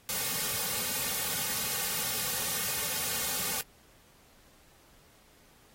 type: noise with comb filter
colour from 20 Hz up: white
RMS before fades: -32 dBFS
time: 0.09-3.61 s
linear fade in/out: 0 ms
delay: 3 ms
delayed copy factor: -0.95
effects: pink hiss -61 dBFS RMS until 5.74 s + AAC 48 kbps